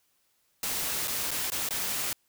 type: noise with dropouts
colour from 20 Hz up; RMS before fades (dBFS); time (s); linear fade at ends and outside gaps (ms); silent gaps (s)
white; -31; 0.63-2.13; 2; 1.075-1.079 / 1.308-1.313 / 1.502-1.519 / 1.689-1.707
effects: white hiss -71 dBFS RMS until 2.28 s